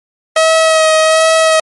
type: tone with vibrato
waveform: sawtooth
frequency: 638 Hz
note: D#5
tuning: 43 cents sharp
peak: -3 dBFS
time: 0.36-1.6 s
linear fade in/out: 5 ms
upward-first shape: sine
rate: 1.3 Hz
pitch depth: 18 cents each way
effects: MP3 48 kbps